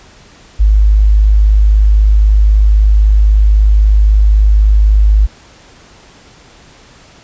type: tone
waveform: sine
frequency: 51.91 Hz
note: G#1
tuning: in tune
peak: -4 dBFS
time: 0.59-5.27 s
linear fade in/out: 20 ms
effects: pink hiss -41 dBFS RMS until 7.23 s + resampled to 16000 Hz